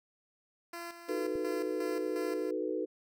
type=tone with tremolo; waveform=10% pulse; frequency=341.8 Hz; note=F4; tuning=37 cents flat; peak=-32 dBFS; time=0.73-2.51 s; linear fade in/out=5 ms; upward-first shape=square; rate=2.8 Hz; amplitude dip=60%
type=chord; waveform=sine; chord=B dominant seventh; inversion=first; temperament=equal; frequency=311.1 / 370 / 440 / 493.9 Hz; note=D#4 / F#4 / A4 / B4; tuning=0 / 0 / 0 / 0 cents; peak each=-37 dBFS; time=1.08-2.86 s; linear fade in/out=20 ms
type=click; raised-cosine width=5 ms; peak=-37 dBFS; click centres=1.356 s
effects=none